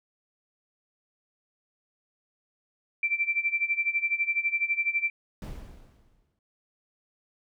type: tone with tremolo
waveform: sine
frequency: 2345 Hz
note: D7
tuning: 3 cents flat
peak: -21 dBFS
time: 3.03-5.1 s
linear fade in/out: 2 ms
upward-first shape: sine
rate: 12 Hz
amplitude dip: 85%
type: noise with exponential decay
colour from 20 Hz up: brown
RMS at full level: -35 dBFS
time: 5.42-6.39 s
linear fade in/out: 1 ms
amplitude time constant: 210 ms
effects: none